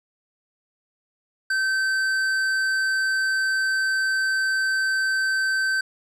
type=tone with tanh clipping; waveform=triangle; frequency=1546 Hz; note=G6; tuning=24 cents flat; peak=-22 dBFS; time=1.5-5.81 s; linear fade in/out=5 ms; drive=15 dB; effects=none